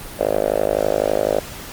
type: tone with band-pass filter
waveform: 5% pulse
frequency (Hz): 51.91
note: G#1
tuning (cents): 0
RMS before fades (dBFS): -19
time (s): 0.19-1.4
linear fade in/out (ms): 10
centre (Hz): 580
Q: 3.9
effects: pink hiss -34 dBFS RMS until 1.72 s + Opus 32 kbps